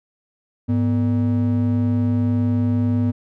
triangle ring-modulated tone, 174.61 Hz, F3, in tune, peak -11 dBFS, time 0.68-3.12 s, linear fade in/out 20 ms, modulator 70.9 Hz, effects none

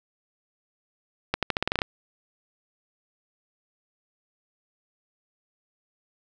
accelerating click train, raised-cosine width 0.3 ms, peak -7 dBFS, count 10, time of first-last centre 1.34-1.818 s, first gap 87 ms, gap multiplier 0.87, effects none

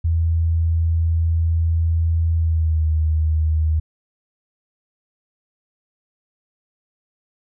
sine tone with pitch glide, 82.41 to 78.46 Hz, E2 to D#2, 0 to +15 cents, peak -15 dBFS, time 0.04-3.8 s, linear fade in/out 10 ms, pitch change -85 cents, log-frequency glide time 2.36-2.86 s, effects none

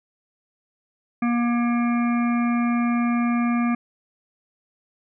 harmonic tone with a mistuned harmonic, 238 Hz, A#3, 36 cents sharp, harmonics 1 / 3 / 5 / 7 / 9 / 10, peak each -19 / -32 / -30 / -37 / -37 / -37 dBFS, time 1.22-3.75 s, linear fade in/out 5 ms, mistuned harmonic 9, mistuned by +20 cents, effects none

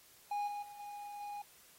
triangle tone with level steps, 822 Hz, G#5, 18 cents flat, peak -32 / -37 / -47 / -42 / -39 dBFS, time 0.31-1.42 s, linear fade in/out 5 ms, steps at 0.47 / 0.62 / 0.79 / 1.2 s, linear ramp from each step 10 ms, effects white hiss -62 dBFS RMS until 1.78 s + AAC 48 kbps

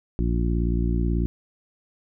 harmonic tone, 58.27 Hz, A#1, in tune, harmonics 1 / 2 / 3 / 4 / 5 / 6, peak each -22 / -29 / -28 / -32 / -32 / -33 dBFS, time 0.19-1.26 s, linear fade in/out 0 ms, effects none

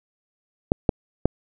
clicks, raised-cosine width 2 ms, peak -3 dBFS, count 3, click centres 0.719 / 0.892 / 1.256 s, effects none

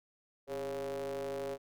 square ring-modulated tone, 72.3 Hz, D2, 27 cents flat, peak -34 dBFS, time 0.47-1.58 s, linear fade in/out 50 ms, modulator 480 Hz, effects none

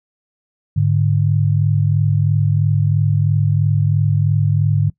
sine tone pair together, 103.82 / 146.83 Hz, G#2 / D3, 0 / 0 cents, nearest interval tritone, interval 600 cents, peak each -15 dBFS, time 0.76-4.9 s, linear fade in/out 10 ms, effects noise-tail reverb RT60 0.1 s tail -20 dB re dry

